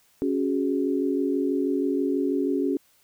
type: chord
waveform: sine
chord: C# suspended fourth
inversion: none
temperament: just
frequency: 277.2 / 369.6 / 415.8 Hz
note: C#4 / F#4 / G#4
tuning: 0 / -2 / +2 cents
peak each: -24 / -27 / -29 dBFS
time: 0.22-2.77 s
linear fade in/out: 0 ms
effects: white hiss -62 dBFS RMS until 3.03 s